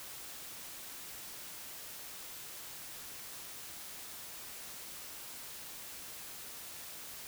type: silence
effects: white hiss -47 dBFS RMS until 7.27 s